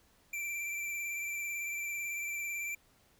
square tone with vibrato, 2349 Hz, D7, in tune, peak -36 dBFS, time 0.33-2.75 s, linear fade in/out 5 ms, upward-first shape sine, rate 18 Hz, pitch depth 24 cents each way, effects pink hiss -67 dBFS RMS until 3.19 s

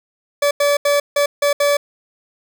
40% pulse tone bursts at uneven times, 575 Hz, D5, 37 cents flat, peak -12 dBFS, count 6, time 0.42-0.51 / 0.6-0.77 / 0.85-1 / 1.16-1.26 / 1.42-1.53 / 1.6-1.77 s, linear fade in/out 5 ms, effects none

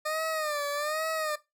20% pulse tone with vibrato, 607 Hz, D#5, 43 cents flat, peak -24 dBFS, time 0.05-1.36 s, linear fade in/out 10 ms, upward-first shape sine, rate 1.2 Hz, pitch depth 96 cents each way, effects noise-tail reverb RT60 0.2 s tail -17 dB re dry

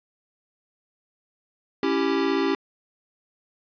square chord, C# diminished, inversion none, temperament equal with one note detuned, 277.2 / 332.5 / 392 Hz, C#4 / E4 / G4, 0 / +15 / 0 cents, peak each -26 / -27 / -25 dBFS, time 1.83-2.55 s, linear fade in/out 2 ms, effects resampled to 11025 Hz + 9-bit

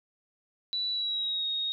sine tone with pitch glide, 3951 to 3744 Hz, B7 to A#7, 0 to +7 cents, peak -28 dBFS, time 0.73-1.72 s, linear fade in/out 0 ms, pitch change -93 cents, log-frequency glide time 0.91-1.47 s, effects none

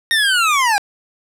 25% pulse linear sweep, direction down, 1861 to 784 Hz, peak -9 dBFS, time 0.11-0.78 s, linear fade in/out 0 ms, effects low-pass 11000 Hz 12 dB/octave + 7-bit

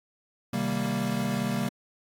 square chord, C minor seventh, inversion none, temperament equal, 130.81 / 155.56 / 196 / 233.1 Hz, C3 / Eb3 / G3 / Bb3, 0 / 0 / 0 / 0 cents, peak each -34 / -37 / -31 / -31 dBFS, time 0.53-1.69 s, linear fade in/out 5 ms, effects AAC 64 kbps

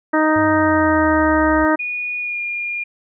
harmonic tone, 311.1 Hz, D#4, in tune, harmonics 1 / 2 / 3 / 4 / 5 / 6, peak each -16 / -19 / -21 / -22 / -23 / -24 dBFS, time 0.13-1.76 s, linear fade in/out 10 ms
sine exponential sweep, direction down, 102.4 to 65.7 Hz, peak -26 dBFS, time 0.36-1.65 s, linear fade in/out 0 ms
sine tone with pitch glide, 2456 to 2415 Hz, D#7 to D7, -23 to +48 cents, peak -21 dBFS, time 1.79-2.84 s, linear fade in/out 10 ms, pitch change -29 cents, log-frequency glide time 2.2-2.4 s
effects none

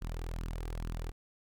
sawtooth tone with flanger, 41.11 Hz, E1, 4 cents flat, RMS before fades -38 dBFS, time 0.01-1.12 s, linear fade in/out 20 ms, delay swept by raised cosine 0.66 to 2.56 ms, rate 2.3 Hz, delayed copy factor +0.55, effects none

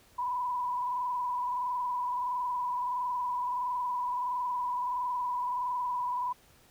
sine tone with frequency modulation, 987.8 Hz, B5, in tune, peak -29 dBFS, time 0.18-6.33 s, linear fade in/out 10 ms, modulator 21.5 Hz, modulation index 1.1, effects pink hiss -61 dBFS RMS until 6.7 s

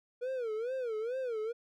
triangle tone with vibrato, 475.9 Hz, A#4, 36 cents sharp, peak -31 dBFS, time 0.21-1.53 s, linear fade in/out 20 ms, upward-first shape sine, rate 2.3 Hz, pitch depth 180 cents each way, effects none

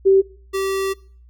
sine / square tone pair in turn, 387.2 / 387.2 Hz, G4 / G4, -21 / -21 cents, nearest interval unison, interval 0 cents, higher neither, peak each -9 / -20 dBFS, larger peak first, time 0.05-0.22 / 0.53-0.94 s, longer second, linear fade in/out 20 ms, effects noise-tail reverb RT60 0.5 s tail -23 dB re dry + added 60 Hz sine -44 dBFS peak until 1.29 s

